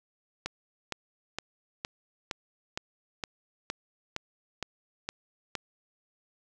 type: click train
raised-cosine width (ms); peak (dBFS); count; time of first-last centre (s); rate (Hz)
0.2; -15; 12; 0.46-5.553; 2.16
effects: none